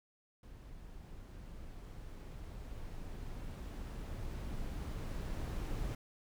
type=noise with level ramp; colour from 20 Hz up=brown; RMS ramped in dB=-52 to -37 dBFS; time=0.43-5.95 s; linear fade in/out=2 ms; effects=none